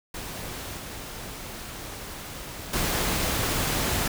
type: noise with level steps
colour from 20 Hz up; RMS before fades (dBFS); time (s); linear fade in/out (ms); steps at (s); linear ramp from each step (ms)
pink; -36 / -38 / -26; 0.14-4.08; 5; 0.77 / 2.73; 5
effects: none